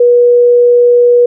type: tone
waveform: sine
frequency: 484.2 Hz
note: B4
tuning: 34 cents flat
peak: -3 dBFS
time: 0-1.26 s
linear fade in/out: 5 ms
effects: none